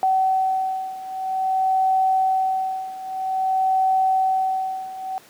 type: beating tone pair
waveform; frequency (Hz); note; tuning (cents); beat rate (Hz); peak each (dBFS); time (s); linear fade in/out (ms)
sine; 759 / 759.51; F#5 / F#5; +44 / +45; 0.51; -20 / -23; 0.03-5.18; 0
effects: pink hiss -49 dBFS RMS until 5.29 s + high-pass 200 Hz 12 dB/octave